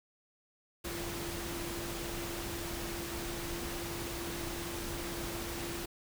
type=tone in noise; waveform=sine; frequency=341.8 Hz; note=F4; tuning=37 cents flat; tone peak=-42 dBFS; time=0.84-5.86 s; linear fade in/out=10 ms; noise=pink; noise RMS=-40 dBFS; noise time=0.84-5.86 s; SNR=-5 dB; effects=none